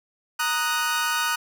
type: chord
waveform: sawtooth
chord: D# minor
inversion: second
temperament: equal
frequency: 932.3 / 1244.5 / 1480 Hz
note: A#5 / D#6 / F#6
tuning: 0 / 0 / 0 cents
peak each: -25 / -23 / -22 dBFS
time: 0.39-1.36 s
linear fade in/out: 10 ms
effects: none